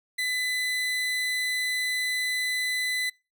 30% pulse tone, 2005 Hz, B6, 26 cents sharp, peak -23 dBFS, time 0.18-3.1 s, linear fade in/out 10 ms, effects noise-tail reverb RT60 0.3 s tail -26 dB re dry

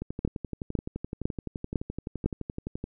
two click trains, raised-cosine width 3 ms, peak -12 / -20 dBFS, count 5 / 34, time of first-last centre 0.25-2.26 / 0.02-2.841 s, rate 1.99 / 11.7 Hz, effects none

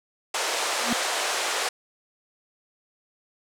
pink band-pass noise, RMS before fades -27 dBFS, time 0.34-1.69 s, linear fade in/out 5 ms, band 500 to 9200 Hz, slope 24 dB/octave
square tone with exponential growth, 237.9 Hz, A#3, 35 cents sharp, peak -21 dBFS, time 0.79-0.93 s, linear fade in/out 2 ms, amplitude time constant 30 ms
effects none

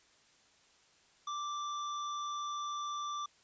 square tone, 1174.7 Hz, D6, in tune, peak -37 dBFS, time 1.27-3.26 s, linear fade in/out 5 ms, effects white hiss -66 dBFS RMS until 3.43 s + resampled to 16000 Hz

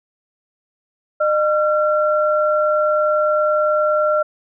sine tone pair together, 608 / 1364.9 Hz, D#5 / F6, -40 / -40 cents, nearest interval octave + major second, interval 1400 cents, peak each -15 / -19 dBFS, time 1.2-4.23 s, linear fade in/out 10 ms, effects none

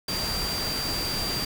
sine tone in noise, 4718 Hz, D8, 7 cents sharp, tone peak -29 dBFS, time 0.08-1.45 s, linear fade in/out 5 ms, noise pink, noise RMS -31 dBFS, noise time 0.08-1.45 s, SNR -1 dB, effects none

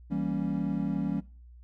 triangle chord, E diminished seventh, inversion none, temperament equal, 164.81 / 196 / 233.1 / 277.2 Hz, E3 / G3 / Bb3 / Db4, 0 / 0 / 0 / 0 cents, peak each -32 / -30 / -33 / -31 dBFS, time 0.1-1.21 s, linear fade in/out 20 ms, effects noise-tail reverb RT60 0.4 s tail -21 dB re dry + added 60 Hz sine -48 dBFS peak until 1.63 s

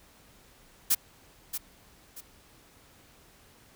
blue noise with echo, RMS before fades -23 dBFS, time 0.9-0.95 s, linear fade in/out 10 ms, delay 630 ms, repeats 2, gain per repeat -10 dB, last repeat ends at 2.21 s, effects pink hiss -58 dBFS RMS until 3.75 s

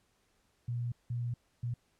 sine tone bursts at uneven times, 120 Hz, B2, 49 cents flat, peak -32 dBFS, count 3, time 0.68-0.92 / 1.1-1.34 / 1.63-1.74 s, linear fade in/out 5 ms, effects pink hiss -73 dBFS RMS until 1.99 s + low-pass 11000 Hz 12 dB/octave

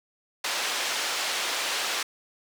white band-pass noise, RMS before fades -29 dBFS, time 0.44-2.03 s, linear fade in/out 5 ms, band 500 to 4900 Hz, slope 12 dB/octave, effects none

